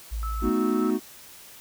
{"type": "tone", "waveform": "sine", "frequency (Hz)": 55, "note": "A1", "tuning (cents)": 0, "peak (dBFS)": -27, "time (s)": [0.11, 0.5], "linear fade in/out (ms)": 20}
{"type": "tone with tremolo", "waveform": "sine", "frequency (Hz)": 1307, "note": "E6", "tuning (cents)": -15, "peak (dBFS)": -32, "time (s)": [0.23, 0.9], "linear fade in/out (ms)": 0, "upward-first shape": "sine", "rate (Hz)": 5.4, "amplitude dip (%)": 25}
{"type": "chord", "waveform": "triangle", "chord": "B dominant seventh", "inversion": "third", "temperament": "equal with one note detuned", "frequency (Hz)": [220, 248.8, 311.1, 370], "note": ["A3", "B3", "D#4", "F#4"], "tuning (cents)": [0, 13, 0, 0], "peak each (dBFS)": -25, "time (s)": [0.41, 1], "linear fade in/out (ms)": 50}
{"effects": ["white hiss -47 dBFS RMS until 1.6 s"]}